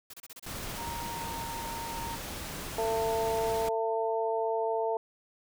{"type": "noise bursts", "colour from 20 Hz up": "white", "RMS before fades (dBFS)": -46, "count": 11, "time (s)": [0.1, 0.786], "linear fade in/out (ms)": 5, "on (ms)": 36, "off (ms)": 29}
{"type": "noise", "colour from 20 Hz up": "pink", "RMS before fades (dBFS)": -39, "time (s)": [0.46, 3.69], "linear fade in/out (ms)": 5}
{"type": "tone with pitch glide", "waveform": "sine", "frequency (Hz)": [932.3, 922.7], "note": ["A#5", "A#5"], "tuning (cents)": [0, -18], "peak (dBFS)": -37, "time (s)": [0.77, 2.17], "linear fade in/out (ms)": 20, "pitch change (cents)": -18, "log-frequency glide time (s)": [1.09, 1.28]}
{"type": "harmonic tone", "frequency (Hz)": 224.3, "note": "A3", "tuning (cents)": 34, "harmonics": [2, 3, 4], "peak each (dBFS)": [-30, -32, -33], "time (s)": [2.78, 4.97], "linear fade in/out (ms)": 2}
{"effects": []}